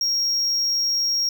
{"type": "tone", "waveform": "triangle", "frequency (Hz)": 5588, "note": "F8", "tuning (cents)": 0, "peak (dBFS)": -18, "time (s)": [0.01, 1.29], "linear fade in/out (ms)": 2, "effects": []}